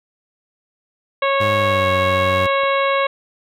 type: harmonic tone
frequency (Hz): 550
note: C#5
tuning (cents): -14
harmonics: 1 / 2 / 3 / 4 / 5 / 6 / 7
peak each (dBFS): -18 / -19 / -27 / -24 / -29 / -33 / -31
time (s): 1.22-3.07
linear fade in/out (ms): 5
type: tone with pitch glide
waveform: sawtooth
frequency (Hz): 103.83 to 94.12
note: G#2 to F#2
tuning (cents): 0 to +30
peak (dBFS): -18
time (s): 1.4-2.47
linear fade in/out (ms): 10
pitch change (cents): -170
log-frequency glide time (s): 1.55-1.89
type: click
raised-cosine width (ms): 1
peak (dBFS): -23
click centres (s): 2.635
effects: none